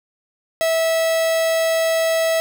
45% pulse tone, 652 Hz, E5, 19 cents flat, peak -16 dBFS, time 0.61-2.4 s, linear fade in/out 0 ms, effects none

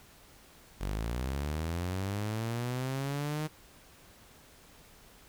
sawtooth linear sweep, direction up, 46.25 to 155.8 Hz, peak -28 dBFS, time 0.8-3.48 s, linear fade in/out 20 ms, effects pink hiss -57 dBFS RMS until 5.28 s

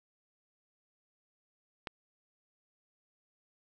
click, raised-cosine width 0.3 ms, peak -21 dBFS, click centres 1.872 s, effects none

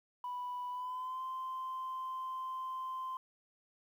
sine tone with pitch glide, 987.8 to 1038.7 Hz, B5 to C6, 0 to -13 cents, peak -36 dBFS, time 0.24-3.17 s, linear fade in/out 2 ms, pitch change +87 cents, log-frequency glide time 0.7-1.22 s, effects tanh soft clip ceiling -35 dBFS + 11-bit

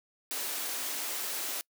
white high-pass noise, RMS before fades -35 dBFS, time 0.31-1.61 s, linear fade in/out 0 ms, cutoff 250 Hz, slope 48 dB/octave, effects noise-tail reverb RT60 0.1 s tail -26 dB re dry

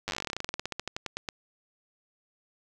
slowing click train, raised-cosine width 0.2 ms, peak -15 dBFS, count 29, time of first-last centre 0.08-1.288 s, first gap 9 ms, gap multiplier 1.1, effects none

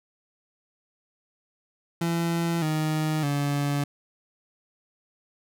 30% pulse tone with pitch steps, 168.4 / 155.32 / 143.25 Hz, E3 / D#3 / D3, +37 / -3 / -43 cents, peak -21 dBFS, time 2.01-3.84 s, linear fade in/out 5 ms, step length 610 ms, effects none

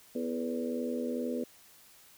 harmonic tone with a mistuned harmonic, 82.41 Hz, E2, in tune, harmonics 3 / 4 / 5 / 6 / 7, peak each -34 / -41 / -39 / -37 / -43 dBFS, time 0.15-1.44 s, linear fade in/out 5 ms, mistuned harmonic 5, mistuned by +49 cents, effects white hiss -58 dBFS RMS until 2.17 s

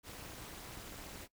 pink noise with amplitude modulation, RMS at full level -45 dBFS, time 0.03-1.28 s, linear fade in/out 50 ms, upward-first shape sine, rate 250 Hz, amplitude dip 85%, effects noise-tail reverb RT60 0.1 s tail -20 dB re dry

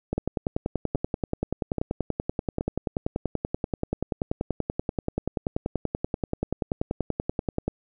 two click trains, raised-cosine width 2 ms, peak -12 / -13 dBFS, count 79 / 4, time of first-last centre 0.18-7.68 / 0.13-2.609 s, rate 10.4 / 1.21 Hz, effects none

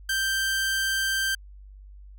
sawtooth tone, 1568 Hz, G6, in tune, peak -20 dBFS, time 0.09-1.35 s, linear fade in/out 5 ms, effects added 49 Hz sine -43 dBFS peak until 2.18 s

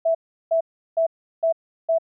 sine tone bursts, 657 Hz, E5, 6 cents flat, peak -16 dBFS, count 5, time 0.05-1.985 s, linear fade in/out 10 ms, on 99 ms, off 360 ms, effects none

